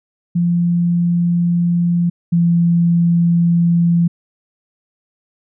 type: tone pair in turn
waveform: sine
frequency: 172.8 / 170.62 Hz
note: F3 / F3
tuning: -18 / -40 cents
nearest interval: unison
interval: 22 cents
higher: first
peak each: -12 / -10 dBFS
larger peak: second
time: 0.35-2.1 / 2.32-4.08 s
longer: second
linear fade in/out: 10 ms
effects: none